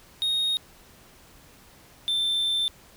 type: tone pair in turn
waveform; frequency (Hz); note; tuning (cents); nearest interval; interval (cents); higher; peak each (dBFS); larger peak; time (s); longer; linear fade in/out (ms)
triangle; 3729 / 3556; A#7 / A7; 0 / +18; minor second; 82; first; -21; neither; 0.22-0.57 / 2.08-2.68; second; 0
effects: pink hiss -53 dBFS RMS until 2.96 s

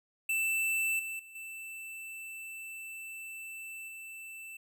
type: tone with level steps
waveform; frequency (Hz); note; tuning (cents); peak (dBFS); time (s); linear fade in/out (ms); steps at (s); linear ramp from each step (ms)
square; 2658; E7; +14; -29 / -37 / -50 / -42 / -44; 0.29-4.57; 5; 0.99 / 1.19 / 1.35 / 3.88; 5
effects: none

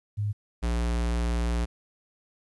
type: tone pair in turn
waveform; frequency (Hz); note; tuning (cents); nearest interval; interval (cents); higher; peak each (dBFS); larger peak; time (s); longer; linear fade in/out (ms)
sine / square; 103.83 / 58.56; G#2 / A#1; 0 / +9; minor seventh; 991; first; -25; neither; 0.17-0.33 / 0.62-1.66; second; 20
effects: resampled to 24000 Hz + 11-bit

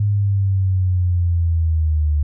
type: linear sweep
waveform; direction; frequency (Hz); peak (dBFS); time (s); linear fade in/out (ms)
sine; down; 103.83 to 73.42; -14; 0-2.23; 5
effects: none

